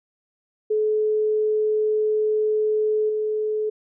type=tone with level steps; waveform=sine; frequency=429 Hz; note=A4; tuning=44 cents flat; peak=-18 / -21 dBFS; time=0.7-3.7 s; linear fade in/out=10 ms; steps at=3.09 s; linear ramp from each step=5 ms; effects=none